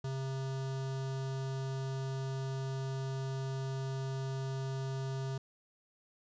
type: tone with notch filter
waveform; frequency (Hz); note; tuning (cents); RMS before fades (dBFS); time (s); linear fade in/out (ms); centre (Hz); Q
square; 133.7; C3; +38; -37; 0.04-5.38; 5; 2200; 1.8
effects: resampled to 16000 Hz + 12-bit